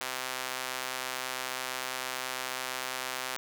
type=tone with high-pass filter; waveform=sawtooth; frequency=129 Hz; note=C3; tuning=24 cents flat; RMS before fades=-36 dBFS; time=0.01-3.37 s; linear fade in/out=0 ms; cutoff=990 Hz; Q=0.59; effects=none